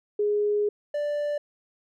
sine / triangle tone pair in turn, 415.3 / 587.3 Hz, G#4 / D5, 0 / 0 cents, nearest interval tritone, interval 600 cents, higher second, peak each -21 / -23 dBFS, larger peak first, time 0.19-0.69 / 0.94-1.38 s, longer first, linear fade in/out 5 ms, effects none

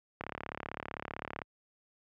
click train, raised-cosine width 0.5 ms, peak -22 dBFS, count 44, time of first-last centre 0.21-1.418 s, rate 35.6 Hz, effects high-pass 60 Hz 12 dB/octave

